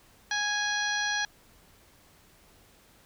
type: harmonic tone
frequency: 829 Hz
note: G#5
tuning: 3 cents flat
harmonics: 1 / 2 / 3 / 4 / 5 / 6 / 7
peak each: -35 / -29 / -41 / -36 / -36 / -44 / -36 dBFS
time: 0.31-1.25 s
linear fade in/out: 2 ms
effects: pink hiss -59 dBFS RMS until 3.05 s